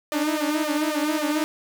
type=tone with flanger; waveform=sawtooth; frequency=302.8 Hz; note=D#4; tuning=47 cents flat; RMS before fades=-24 dBFS; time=0.12-1.44 s; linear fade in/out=0 ms; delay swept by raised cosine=1.6 to 7.5 ms; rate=3.7 Hz; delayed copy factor=+0.75; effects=8-bit

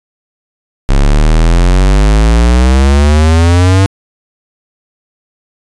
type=exponential sweep; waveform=square; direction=up; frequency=33.59 to 98 Hz; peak=-5 dBFS; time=0.89-3.86 s; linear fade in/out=0 ms; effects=resampled to 22050 Hz

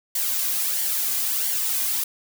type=noise with flanger; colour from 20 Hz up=blue; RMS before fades=-24 dBFS; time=0.15-2.04 s; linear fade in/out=5 ms; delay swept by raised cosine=0.77 to 2.27 ms; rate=1.5 Hz; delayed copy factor=-0.55; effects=none

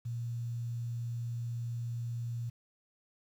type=tone with quantisation; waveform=sine; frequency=118.3 Hz; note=A#2; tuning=26 cents sharp; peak=-34 dBFS; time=0.05-2.5 s; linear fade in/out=10 ms; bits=10; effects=none

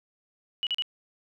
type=tone bursts; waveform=sine; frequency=2934 Hz; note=F#7; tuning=15 cents flat; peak=-25 dBFS; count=3; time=0.63-0.822 s; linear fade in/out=0 ms; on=38 ms; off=39 ms; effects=none

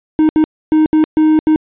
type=tone bursts at uneven times; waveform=triangle; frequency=311.1 Hz; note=D#4; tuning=in tune; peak=-5 dBFS; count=6; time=0.19-0.29 / 0.36-0.44 / 0.72-0.86 / 0.93-1.04 / 1.17-1.39 / 1.47-1.56 s; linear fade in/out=0 ms; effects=resampled to 8000 Hz

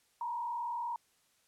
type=tone with frequency modulation; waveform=sine; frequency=951 Hz; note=A#5; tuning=34 cents sharp; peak=-34 dBFS; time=0.21-0.96 s; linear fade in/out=2 ms; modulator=39.7 Hz; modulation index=1; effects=white hiss -71 dBFS RMS until 1.47 s + low-pass 11000 Hz 12 dB/octave

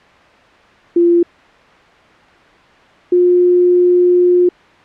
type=tone pair in turn; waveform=sine; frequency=344.3 / 356.4 Hz; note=F4 / F4; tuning=-25 / +35 cents; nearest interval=minor second; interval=60 cents; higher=second; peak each=-7 dBFS; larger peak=neither; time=0.96-1.23 / 3.12-4.49 s; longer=second; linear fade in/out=5 ms; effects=white hiss -44 dBFS RMS until 4.84 s + low-pass 2000 Hz 12 dB/octave

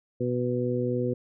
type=harmonic tone; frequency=123.47 Hz; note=B2; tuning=in tune; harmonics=1 / 2 / 3 / 4; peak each=-30 / -30 / -30 / -30 dBFS; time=0.2-1.14 s; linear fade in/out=10 ms; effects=none

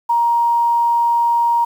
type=tone with quantisation; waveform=sine; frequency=940 Hz; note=A#5; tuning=14 cents sharp; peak=-12 dBFS; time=0.09-1.65 s; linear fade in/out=10 ms; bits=7; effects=none

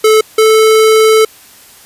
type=tone pair in turn; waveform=square; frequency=434.7 / 438 Hz; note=A4 / A4; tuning=-21 / -8 cents; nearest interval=unison; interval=13 cents; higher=second; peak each=-5 dBFS; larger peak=neither; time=0.04-0.21 / 0.38-1.25 s; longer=second; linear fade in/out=5 ms; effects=white hiss -39 dBFS RMS until 1.85 s + resampled to 32000 Hz

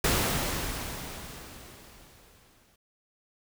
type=noise with exponential decay; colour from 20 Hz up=pink; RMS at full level=-24 dBFS; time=0.04-2.76 s; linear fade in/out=5 ms; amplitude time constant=590 ms; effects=none

